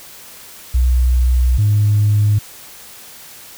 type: tone pair in turn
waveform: sine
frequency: 62.1 / 104.44 Hz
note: B1 / G#2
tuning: +10 / +10 cents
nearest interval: major sixth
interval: 900 cents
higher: second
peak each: -9 dBFS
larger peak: neither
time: 0.74-1.58 / 1.58-2.39 s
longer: first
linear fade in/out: 10 ms
effects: tanh soft clip ceiling -6 dBFS + white hiss -38 dBFS RMS until 3.57 s